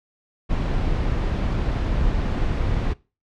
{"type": "noise", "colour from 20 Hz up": "brown", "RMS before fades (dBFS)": -22, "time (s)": [0.49, 2.94], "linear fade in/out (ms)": 20, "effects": ["noise-tail reverb RT60 0.3 s tail -21 dB re dry", "low-pass 4000 Hz 12 dB/octave"]}